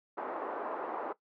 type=band-pass noise; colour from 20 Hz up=white; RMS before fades=-38 dBFS; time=0.17-1.13 s; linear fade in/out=10 ms; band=320 to 1100 Hz; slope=24 dB/octave; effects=noise-tail reverb RT60 0.1 s tail -17 dB re dry